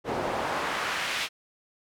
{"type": "noise with band-pass filter sweep", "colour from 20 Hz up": "pink", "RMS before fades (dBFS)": -30, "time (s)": [0.04, 1.29], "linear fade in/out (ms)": 50, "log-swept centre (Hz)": [480, 2900], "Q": 1, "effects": []}